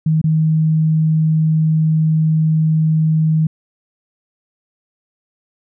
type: tone with dropouts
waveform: sine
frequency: 157.8 Hz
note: D#3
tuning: 25 cents sharp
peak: -11 dBFS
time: 0.06-3.47 s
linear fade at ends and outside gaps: 5 ms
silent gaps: 0.215-0.24 s
effects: none